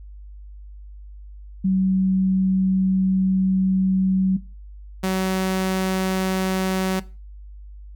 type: tone pair in turn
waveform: sine / sawtooth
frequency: 188.9 / 188.24 Hz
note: F#3 / F#3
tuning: +36 / +30 cents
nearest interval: unison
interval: 6 cents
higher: first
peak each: -16 dBFS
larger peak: neither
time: 1.64-4.37 / 5.03-7 s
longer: first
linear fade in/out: 10 ms
effects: noise-tail reverb RT60 0.3 s tail -18 dB re dry + added 50 Hz sine -37 dBFS peak until 7.95 s